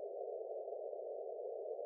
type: band-pass noise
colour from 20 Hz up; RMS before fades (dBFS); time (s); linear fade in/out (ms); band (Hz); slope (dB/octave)
pink; -45; 0-1.85; 0; 400 to 690; 96
effects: none